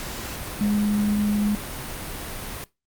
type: tone in noise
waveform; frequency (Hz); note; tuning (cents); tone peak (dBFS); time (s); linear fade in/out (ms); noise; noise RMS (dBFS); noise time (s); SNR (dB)
sine; 207.7; G#3; 0; -19; 0.61-1.55; 0; pink; -33; 0-2.64; +11
effects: noise-tail reverb RT60 0.2 s tail -19 dB re dry + Opus 48 kbps